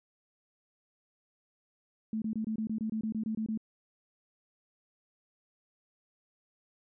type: tone bursts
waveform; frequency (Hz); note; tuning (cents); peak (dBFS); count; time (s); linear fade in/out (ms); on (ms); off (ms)
sine; 219.2; A3; -6; -30; 13; 2.13-3.575; 2; 89; 24
effects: none